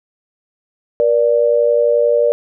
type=tone pair together; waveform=sine; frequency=476 / 587.3 Hz; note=A#4 / D5; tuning=+36 / 0 cents; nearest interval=major third; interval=364 cents; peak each=-13 dBFS; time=1-2.32 s; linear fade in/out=0 ms; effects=none